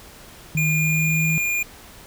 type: tone with pitch glide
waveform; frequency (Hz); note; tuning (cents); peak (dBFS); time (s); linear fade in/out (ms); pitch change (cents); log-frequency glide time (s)
sine; 155.56 to 159.29; D#3 to D#3; 0 to +41; -20; 0.55-1.38; 0; +41; 0.71-1.25
type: tone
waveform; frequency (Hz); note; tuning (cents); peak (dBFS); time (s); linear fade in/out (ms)
square; 2417; D7; +49; -21; 0.57-1.63; 5
effects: pink hiss -44 dBFS RMS until 2.06 s